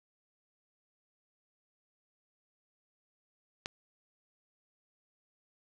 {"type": "click", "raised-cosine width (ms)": 0.2, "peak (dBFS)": -18, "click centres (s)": 3.659, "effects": []}